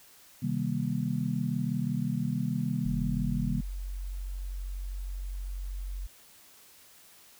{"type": "chord", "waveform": "sine", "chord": "C minor seventh", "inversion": "none", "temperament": "just", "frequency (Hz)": [130.81, 156.98, 196.22, 235.5], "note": ["C3", "Eb3", "G3", "Bb3"], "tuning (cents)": [0, 16, 2, 18], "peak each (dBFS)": -33, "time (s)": [0.42, 3.61], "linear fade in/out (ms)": 10}
{"type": "tone", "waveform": "sine", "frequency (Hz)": 46.25, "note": "F#1", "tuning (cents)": 0, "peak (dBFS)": -33, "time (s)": [2.85, 6.07], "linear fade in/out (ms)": 10}
{"effects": ["white hiss -56 dBFS RMS until 7.39 s"]}